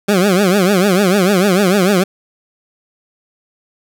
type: tone with vibrato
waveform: 20% pulse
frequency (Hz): 191.8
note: G3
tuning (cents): -37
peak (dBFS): -5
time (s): 0.08-2.04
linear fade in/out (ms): 10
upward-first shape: triangle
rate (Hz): 6.7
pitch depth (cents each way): 190
effects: none